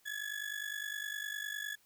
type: ring-modulated tone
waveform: 35% pulse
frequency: 1700 Hz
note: G#6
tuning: 40 cents sharp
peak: -33 dBFS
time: 0.05-1.76 s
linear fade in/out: 20 ms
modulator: 24.9 Hz
effects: white hiss -69 dBFS RMS until 1.85 s